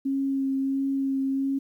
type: tone with vibrato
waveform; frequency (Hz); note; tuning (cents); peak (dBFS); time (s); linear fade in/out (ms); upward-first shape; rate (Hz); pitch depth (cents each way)
sine; 271; C#4; -39; -23; 0.05-1.59; 10; sine; 1.5; 13
effects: 10-bit